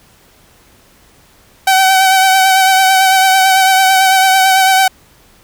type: tone with vibrato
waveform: sawtooth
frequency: 762 Hz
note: G5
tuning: 49 cents flat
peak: -3 dBFS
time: 1.67-4.88 s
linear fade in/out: 5 ms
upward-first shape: triangle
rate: 9 Hz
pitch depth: 32 cents each way
effects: pink hiss -47 dBFS RMS until 5.43 s